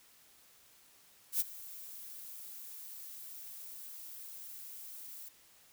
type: noise with ADSR envelope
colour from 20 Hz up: violet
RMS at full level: -29 dBFS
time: 1.32-5.29 s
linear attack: 84 ms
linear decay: 23 ms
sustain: -19 dB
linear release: 8 ms
effects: white hiss -63 dBFS RMS until 5.72 s